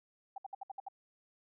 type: tone bursts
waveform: sine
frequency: 784 Hz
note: G5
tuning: in tune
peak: -39 dBFS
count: 7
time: 0.36-0.885 s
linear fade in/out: 5 ms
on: 21 ms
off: 63 ms
effects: none